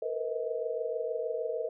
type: tone cluster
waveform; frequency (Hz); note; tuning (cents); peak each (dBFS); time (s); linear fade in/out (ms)
sine; 456.4 / 476.6 / 503 / 636; A#4 / A#4 / B4 / D#5; -37 / +38 / +32 / +38; -35 / -37 / -37 / -36; 0.02-1.69; 5
effects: none